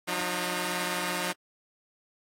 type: tone cluster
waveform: 5% pulse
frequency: 179.4 / 305.2 / 948 Hz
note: F3 / D#4 / A#5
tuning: +47 / -33 / +29 cents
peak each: -20 / -21 / -27 dBFS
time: 0.07-1.33 s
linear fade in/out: 20 ms
effects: AAC 48 kbps